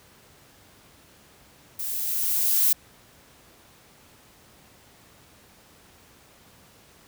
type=noise with level ramp; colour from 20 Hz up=violet; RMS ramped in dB=-31 to -19 dBFS; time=1.79-2.73 s; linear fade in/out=5 ms; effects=pink hiss -54 dBFS RMS until 7.07 s + high-pass 60 Hz 12 dB/octave